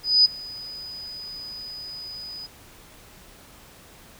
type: tone with ADSR envelope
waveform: sine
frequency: 4978 Hz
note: D#8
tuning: in tune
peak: -11 dBFS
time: 0.03-2.47 s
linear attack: 220 ms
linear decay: 14 ms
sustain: -23 dB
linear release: 17 ms
effects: pink hiss -49 dBFS RMS until 4.19 s